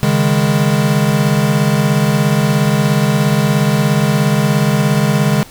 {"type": "chord", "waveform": "square", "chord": "C# suspended second", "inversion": "none", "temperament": "equal with one note detuned", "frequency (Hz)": [138.59, 155.56, 204.7], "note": ["C#3", "D#3", "G#3"], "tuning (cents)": [0, 0, -25], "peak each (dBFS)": -16, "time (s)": [0.03, 5.43], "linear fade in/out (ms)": 0, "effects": ["pink hiss -38 dBFS RMS until 5.5 s"]}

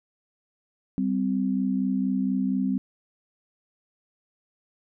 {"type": "tone pair together", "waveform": "sine", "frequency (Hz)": [194.55, 258.8], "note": ["G3", "C4"], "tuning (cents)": [-13, -19], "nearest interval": "perfect fourth", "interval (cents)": 494, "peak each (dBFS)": -25, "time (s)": [0.98, 2.78], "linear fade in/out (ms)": 0, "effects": []}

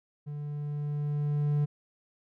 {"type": "tone with level ramp", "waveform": "triangle", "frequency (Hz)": 146.83, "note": "D3", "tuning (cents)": 0, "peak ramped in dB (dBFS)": [-33, -21], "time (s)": [0.26, 1.66], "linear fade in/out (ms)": 20, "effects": []}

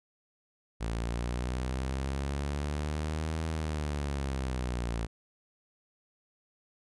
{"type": "linear two-way sweep", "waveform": "sawtooth", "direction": "up then down", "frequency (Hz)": [55.6, 80.6, 55.6], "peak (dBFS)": -27, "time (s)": [0.8, 5.07], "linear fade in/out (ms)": 20, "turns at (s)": 3.46, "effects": ["resampled to 24000 Hz"]}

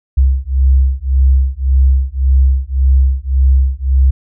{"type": "beating tone pair", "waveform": "sine", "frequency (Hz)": [65.41, 67.21], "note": ["C2", "C2"], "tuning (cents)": [0, 47], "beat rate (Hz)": 1.8, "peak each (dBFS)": -11, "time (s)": [0.17, 4.11], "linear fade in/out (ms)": 10, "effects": []}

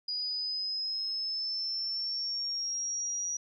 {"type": "linear sweep", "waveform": "sine", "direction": "up", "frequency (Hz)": [4900, 5790], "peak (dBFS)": -31, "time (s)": [0.08, 3.37], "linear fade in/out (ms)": 5, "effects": []}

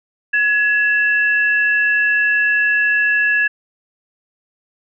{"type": "tone pair together", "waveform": "sine", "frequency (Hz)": [1685.8, 2676], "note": ["G#6", "E7"], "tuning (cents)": [25, 25], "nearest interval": "minor sixth", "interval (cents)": 800, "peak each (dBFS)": [-13, -21], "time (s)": [0.33, 3.48], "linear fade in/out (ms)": 10, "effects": []}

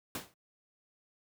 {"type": "noise with exponential decay", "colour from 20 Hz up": "pink", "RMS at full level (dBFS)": -34, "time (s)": [0.15, 0.34], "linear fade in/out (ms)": 2, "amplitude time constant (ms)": 41, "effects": ["high-pass 100 Hz 12 dB/octave"]}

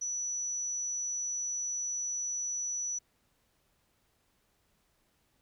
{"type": "tone", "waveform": "sine", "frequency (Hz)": 5920, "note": "F#8", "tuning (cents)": 0, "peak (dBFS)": -32, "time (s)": [0.01, 2.99], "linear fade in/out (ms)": 10, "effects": ["pink hiss -73 dBFS RMS until 5.41 s"]}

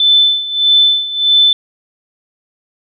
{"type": "tone with tremolo", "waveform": "sine", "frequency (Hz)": 3520, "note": "A7", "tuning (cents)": 0, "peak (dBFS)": -5, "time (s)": [0, 1.53], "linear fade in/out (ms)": 2, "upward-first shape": "sine", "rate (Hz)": 1.6, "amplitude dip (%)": 80, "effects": []}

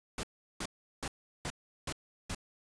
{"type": "noise bursts", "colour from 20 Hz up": "pink", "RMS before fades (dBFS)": -37, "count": 6, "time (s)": [0.18, 2.348], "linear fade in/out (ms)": 2, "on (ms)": 53, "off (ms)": 370, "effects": ["resampled to 22050 Hz"]}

